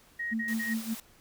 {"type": "tone bursts", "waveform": "sine", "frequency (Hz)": 1881, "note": "A#6", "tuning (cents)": 15, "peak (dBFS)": -31, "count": 3, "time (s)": [0.19, 0.74], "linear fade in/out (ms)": 10, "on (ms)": 150, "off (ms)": 50}
{"type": "tone with tremolo", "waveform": "sine", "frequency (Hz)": 223.9, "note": "A3", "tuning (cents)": 30, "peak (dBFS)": -27, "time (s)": [0.31, 0.95], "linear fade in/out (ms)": 20, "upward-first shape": "sine", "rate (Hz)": 5.2, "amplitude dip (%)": 85}
{"type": "high-pass noise", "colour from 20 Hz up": "white", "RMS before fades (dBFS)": -43, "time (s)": [0.48, 1], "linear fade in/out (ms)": 2, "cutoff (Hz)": 360, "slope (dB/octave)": 12}
{"effects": ["pink hiss -60 dBFS RMS until 1.2 s"]}